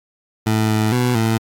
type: tone with pitch steps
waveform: 20% pulse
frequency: 109.5 / 108.5 / 123.8 / 112.3 Hz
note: A2 / A2 / B2 / A2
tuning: -8 / -24 / +5 / +36 cents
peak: -10 dBFS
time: 0.46-1.38 s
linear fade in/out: 10 ms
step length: 230 ms
effects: AAC 64 kbps